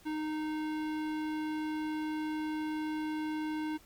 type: tone with hard clipping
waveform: sine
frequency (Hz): 308.7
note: D#4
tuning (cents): -14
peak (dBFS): -35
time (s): 0.05-3.78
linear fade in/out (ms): 20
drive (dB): 17
effects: pink hiss -60 dBFS RMS until 3.85 s